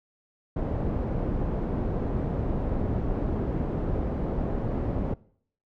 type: low-pass noise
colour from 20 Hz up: pink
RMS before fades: -28 dBFS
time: 0.56-5.14 s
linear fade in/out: 5 ms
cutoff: 530 Hz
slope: 12 dB/octave
effects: noise-tail reverb RT60 0.6 s tail -22 dB re dry